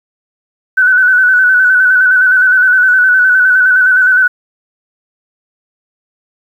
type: tone with vibrato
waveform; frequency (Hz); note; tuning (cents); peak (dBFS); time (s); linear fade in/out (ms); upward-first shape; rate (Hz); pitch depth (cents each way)
sine; 1500; F#6; +23; -5; 0.77-4.28; 10; square; 9.7; 35
effects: 7-bit

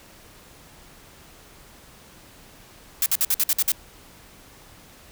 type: noise bursts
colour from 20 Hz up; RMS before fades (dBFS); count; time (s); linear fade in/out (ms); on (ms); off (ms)
blue; -20; 8; 3.02-3.719; 2; 41; 53
effects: pink hiss -49 dBFS RMS until 5.11 s

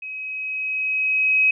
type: tone with level ramp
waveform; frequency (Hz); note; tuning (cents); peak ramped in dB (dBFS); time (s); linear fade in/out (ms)
sine; 2542; D#7; +36; -30 to -13; 0.02-1.51; 5
effects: none

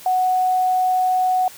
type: tone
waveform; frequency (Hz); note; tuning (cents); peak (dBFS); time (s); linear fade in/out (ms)
sine; 740; F#5; 0; -15; 0.06-1.48; 2
effects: white hiss -41 dBFS RMS until 1.57 s

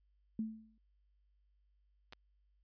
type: tone with exponential decay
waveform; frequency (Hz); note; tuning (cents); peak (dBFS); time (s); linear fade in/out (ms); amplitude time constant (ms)
sine; 220; A3; 0; -32; 0.39-0.78; 2; 84
type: clicks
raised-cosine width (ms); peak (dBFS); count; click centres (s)
0.2; -33; 2; 2.125 / 2.133
effects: added 50 Hz sine -70 dBFS peak until 2.63 s + resampled to 11025 Hz

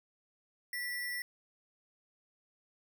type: tone with sample-and-hold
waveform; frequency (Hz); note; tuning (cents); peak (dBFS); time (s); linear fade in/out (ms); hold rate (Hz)
sine; 1955; B6; -18; -35; 0.73-1.22; 2; 7350
effects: none

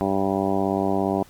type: harmonic tone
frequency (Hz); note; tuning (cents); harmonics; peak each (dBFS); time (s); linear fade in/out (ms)
97.3; G2; -12; 1 / 2 / 3 / 4 / 5 / 6 / 7 / 8 / 9 / 10; -34 / -26 / -26 / -26 / -34 / -30 / -28 / -29 / -36 / -34; 0.01-1.23; 0
effects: pink hiss -51 dBFS RMS until 1.29 s + MP3 96 kbps

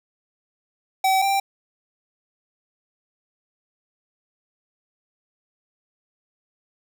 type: tone pair in turn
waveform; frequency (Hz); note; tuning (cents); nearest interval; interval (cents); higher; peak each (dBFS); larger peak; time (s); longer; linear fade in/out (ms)
square; 765 / 785.6; G5 / G5; -42 / +4; unison; 46; second; -17 / -19; first; 1.04-1.22 / 1.22-1.4; neither; 5
effects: none

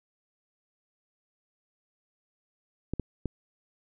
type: clicks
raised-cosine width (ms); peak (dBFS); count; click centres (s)
3; -17; 3; 2.936 / 2.997 / 3.257
effects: none

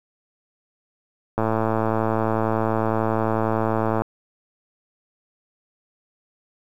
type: click train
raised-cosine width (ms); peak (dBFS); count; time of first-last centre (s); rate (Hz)
1; -8; 294; 1.38-4.02; 111
effects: 8-bit

